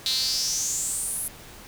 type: tone with high-pass filter sweep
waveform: sawtooth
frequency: 260 Hz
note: C4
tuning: 11 cents flat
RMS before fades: -27 dBFS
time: 0.06-1.28 s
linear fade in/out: 2 ms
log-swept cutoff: 3900 to 11000 Hz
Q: 6.7
effects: pink hiss -45 dBFS RMS until 1.67 s